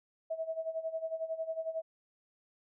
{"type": "tone with tremolo", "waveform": "sine", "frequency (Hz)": 647, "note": "E5", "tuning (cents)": -32, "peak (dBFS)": -31, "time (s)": [0.3, 1.82], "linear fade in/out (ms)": 10, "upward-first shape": "sine", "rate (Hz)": 11, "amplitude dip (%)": 80, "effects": []}